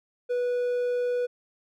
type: tone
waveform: triangle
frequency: 490.4 Hz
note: B4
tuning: 12 cents flat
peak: -22 dBFS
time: 0.29-1.27 s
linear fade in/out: 20 ms
effects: none